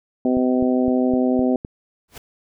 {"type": "harmonic tone", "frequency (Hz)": 127, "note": "B2", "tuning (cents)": 49, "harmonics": [2, 3, 4, 5, 6], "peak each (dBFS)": [-17, -24, -25, -26, -31], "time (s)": [0.25, 1.56], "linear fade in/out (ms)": 2}
{"type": "click train", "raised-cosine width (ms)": 3, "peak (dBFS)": -17, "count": 6, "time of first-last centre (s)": [0.37, 1.649], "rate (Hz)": 3.91}
{"type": "noise with exponential growth", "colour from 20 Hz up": "pink", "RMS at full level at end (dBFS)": -32, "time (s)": [2.08, 2.18], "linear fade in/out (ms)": 5, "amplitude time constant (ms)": 21}
{"effects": []}